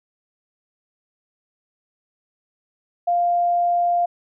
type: tone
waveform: sine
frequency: 698.5 Hz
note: F5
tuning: in tune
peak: -16 dBFS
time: 3.07-4.06 s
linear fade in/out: 10 ms
effects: none